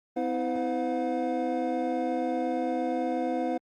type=tone cluster; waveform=triangle; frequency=254.9 / 323.4 / 511 / 719 Hz; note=C4 / E4 / C5 / F#5; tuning=-45 / -33 / -41 / -50 cents; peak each=-30 dBFS; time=0.16-3.58 s; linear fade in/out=10 ms; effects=Opus 32 kbps